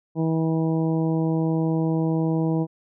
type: harmonic tone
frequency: 161.4 Hz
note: E3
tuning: 36 cents flat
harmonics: 1 / 2 / 3 / 4 / 5 / 6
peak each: -22 / -24 / -30 / -35 / -37 / -39 dBFS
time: 0.15-2.67 s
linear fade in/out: 50 ms
effects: none